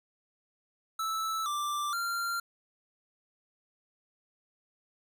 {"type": "tone with pitch steps", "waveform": "square", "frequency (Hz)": [1314, 1177, 1383], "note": ["E6", "D6", "F6"], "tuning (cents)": [-6, 3, -17], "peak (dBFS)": -31, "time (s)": [0.99, 2.4], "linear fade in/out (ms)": 5, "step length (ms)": 470, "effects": []}